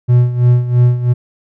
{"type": "tone with tremolo", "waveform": "triangle", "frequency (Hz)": 122.6, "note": "B2", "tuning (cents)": -12, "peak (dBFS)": -3, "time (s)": [0.08, 1.14], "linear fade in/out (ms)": 20, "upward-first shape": "sine", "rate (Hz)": 3, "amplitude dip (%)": 75, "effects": []}